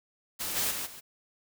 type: noise with level steps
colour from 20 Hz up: white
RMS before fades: -34 / -29 / -35 / -46 dBFS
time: 0.39-1.01 s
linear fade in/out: 20 ms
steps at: 0.55 / 0.7 / 0.85 s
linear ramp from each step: 20 ms
effects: none